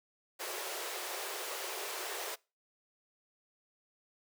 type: high-pass noise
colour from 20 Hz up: pink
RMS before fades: -40 dBFS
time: 0.39-2.36 s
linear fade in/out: 20 ms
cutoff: 350 Hz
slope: 96 dB/octave
effects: noise-tail reverb RT60 0.3 s tail -24 dB re dry